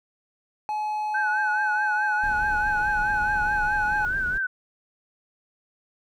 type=tone with pitch glide; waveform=triangle; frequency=850 to 840.7 Hz; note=G#5 to G#5; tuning=+40 to +21 cents; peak=-23 dBFS; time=0.69-4.05 s; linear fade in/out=0 ms; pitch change=-19 cents; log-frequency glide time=1.3-2.87 s
type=tone with vibrato; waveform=sine; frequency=1518 Hz; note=F#6; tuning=44 cents sharp; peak=-23 dBFS; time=1.14-4.47 s; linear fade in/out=10 ms; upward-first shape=triangle; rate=4.7 Hz; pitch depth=93 cents each way
type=noise; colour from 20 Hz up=brown; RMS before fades=-36 dBFS; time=2.23-4.38 s; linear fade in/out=5 ms
effects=none